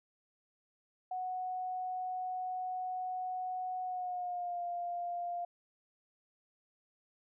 sine tone with pitch glide, 738 to 699.8 Hz, F#5 to F5, -5 to +3 cents, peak -35 dBFS, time 1.11-5.45 s, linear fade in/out 5 ms, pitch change -92 cents, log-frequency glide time 3.83-4.62 s, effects none

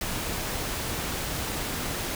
pink noise, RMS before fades -31 dBFS, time 0.01-2.15 s, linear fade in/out 2 ms, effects none

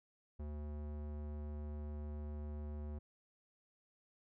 square tone with low-pass filter, 74.4 Hz, D2, 23 cents sharp, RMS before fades -44 dBFS, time 0.39-2.99 s, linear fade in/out 10 ms, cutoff 770 Hz, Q 0.58, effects none

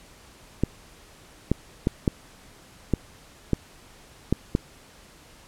clicks, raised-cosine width 3 ms, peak -7 dBFS, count 8, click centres 0.636 / 1.516 / 1.871 / 2.078 / 2.937 / 3.533 / 4.326 / 4.551 s, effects pink hiss -51 dBFS RMS until 5.47 s + low-pass 11000 Hz 12 dB/octave

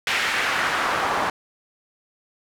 pink noise with band-pass filter sweep, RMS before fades -23 dBFS, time 0.07-1.3 s, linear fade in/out 2 ms, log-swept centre 2300 to 910 Hz, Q 1.4, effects none

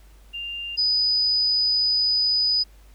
sine tone pair in turn, 2794 / 4978 Hz, F7 / D#8, 0 / 0 cents, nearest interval minor seventh, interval 1000 cents, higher second, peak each -29 / -18 dBFS, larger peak second, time 0.33-0.77 / 0.77-2.64 s, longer second, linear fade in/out 20 ms, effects added 50 Hz sine -47 dBFS peak until 2.94 s + pink hiss -58 dBFS RMS until 2.94 s

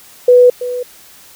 sine tone with echo, 493.9 Hz, B4, in tune, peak -3 dBFS, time 0.28-0.5 s, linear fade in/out 5 ms, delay 330 ms, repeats 1, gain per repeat -14 dB, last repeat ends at 0.83 s, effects white hiss -41 dBFS RMS until 1.35 s

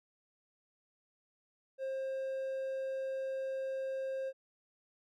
triangle tone, 532 Hz, C5, 29 cents sharp, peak -33 dBFS, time 1.78-4.33 s, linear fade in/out 50 ms, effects none

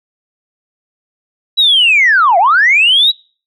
sine linear two-way sweep, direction down then up, 3951 to 659.3 to 3951 Hz, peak -5 dBFS, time 1.57-3.12 s, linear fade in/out 20 ms, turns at 2.38 s, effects noise-tail reverb RT60 0.4 s tail -26 dB re dry + tanh soft clip ceiling -1 dBFS

